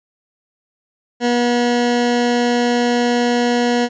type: tone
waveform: 20% pulse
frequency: 241.3 Hz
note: B3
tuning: 40 cents flat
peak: -9 dBFS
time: 1.2-3.89 s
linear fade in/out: 50 ms
effects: resampled to 16000 Hz